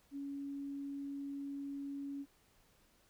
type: tone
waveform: sine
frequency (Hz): 280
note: C#4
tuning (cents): +18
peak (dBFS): -40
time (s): 0.11-2.26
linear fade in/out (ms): 50
effects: pink hiss -70 dBFS RMS until 3.09 s